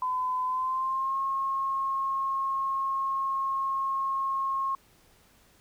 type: tone with pitch glide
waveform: sine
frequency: 1014 to 1080.5 Hz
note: B5 to C#6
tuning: +45 to -45 cents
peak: -26 dBFS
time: 0.02-4.75 s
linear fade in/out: 2 ms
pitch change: +110 cents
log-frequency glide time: 0.45-1.18 s
effects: pink hiss -61 dBFS RMS until 5.6 s